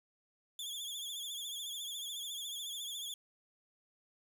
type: tone with vibrato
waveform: sawtooth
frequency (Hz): 3406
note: G#7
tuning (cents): +43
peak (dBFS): -37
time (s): 0.59-3.14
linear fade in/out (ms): 2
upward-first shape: triangle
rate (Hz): 14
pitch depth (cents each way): 97
effects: none